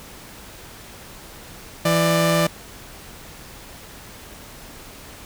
sawtooth tone pair together, 166.4 / 593 Hz, E3 / D5, +17 / +17 cents, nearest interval octave + minor seventh, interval 2200 cents, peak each -15 dBFS, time 1.85-2.47 s, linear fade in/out 5 ms, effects pink hiss -41 dBFS RMS until 5.25 s

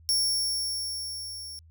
sawtooth tone with level ramp, 5480 Hz, F8, 34 cents flat, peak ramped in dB -19 to -36 dBFS, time 0.09-1.59 s, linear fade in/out 0 ms, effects added 81 Hz sine -51 dBFS peak until 1.7 s

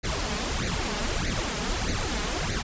pink noise with flanger, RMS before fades -28 dBFS, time 0.03-2.63 s, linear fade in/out 20 ms, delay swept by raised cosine 0.46 to 4.86 ms, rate 1.6 Hz, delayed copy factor +0.75, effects resampled to 16000 Hz

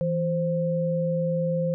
sine tone pair together, 164.83 / 523.3 Hz, E3 / C5, 0 / 0 cents, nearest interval octave + minor sixth, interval 2000 cents, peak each -25 dBFS, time 0.01-1.74 s, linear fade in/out 0 ms, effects none

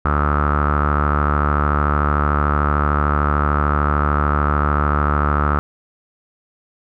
sawtooth tone with low-pass filter, 73.42 Hz, D2, in tune, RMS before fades -17 dBFS, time 0.05-5.59 s, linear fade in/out 0 ms, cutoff 1300 Hz, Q 9.7, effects none

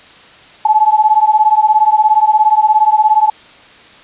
sine beating tone pair, 851 / 868 Hz, G#5 / A5, +42 / -24 cents, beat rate 17 Hz, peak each -10 dBFS, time 0.65-3.3 s, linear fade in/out 5 ms, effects white hiss -40 dBFS RMS until 4.03 s + resampled to 8000 Hz

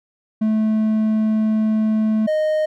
triangle tone pair in turn, 217.4 / 618.5 Hz, A3 / D#5, -21 / -10 cents, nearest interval octave + tritone, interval 1811 cents, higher second, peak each -13 / -14 dBFS, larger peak first, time 0.41-2.27 / 2.27-2.66 s, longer first, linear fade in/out 10 ms, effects none

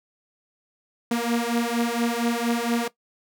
sawtooth beating tone pair, 233.1 / 237.4 Hz, A#3 / A#3, 0 / +32 cents, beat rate 4.3 Hz, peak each -21 dBFS, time 1.11-2.88 s, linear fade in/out 5 ms, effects noise-tail reverb RT60 0.1 s tail -18 dB re dry

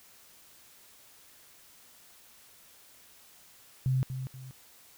sine tone with echo, 130.4 Hz, C3, 5 cents flat, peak -24 dBFS, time 3.86-4.03 s, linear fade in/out 0 ms, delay 240 ms, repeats 2, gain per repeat -9 dB, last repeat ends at 4.51 s, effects white hiss -57 dBFS RMS until 4.97 s

